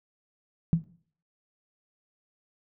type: tone with exponential decay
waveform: sine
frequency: 164.81 Hz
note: E3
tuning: in tune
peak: -14 dBFS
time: 0.73-0.84 s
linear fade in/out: 0 ms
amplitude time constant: 22 ms
effects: noise-tail reverb RT60 0.5 s tail -17 dB re dry